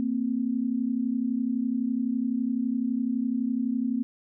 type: tone pair together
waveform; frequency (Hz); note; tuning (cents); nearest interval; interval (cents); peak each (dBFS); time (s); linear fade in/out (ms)
sine; 230 / 261.9; A#3 / C4; -23 / +2; major second; 225; -27; 0-4.03; 0
effects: none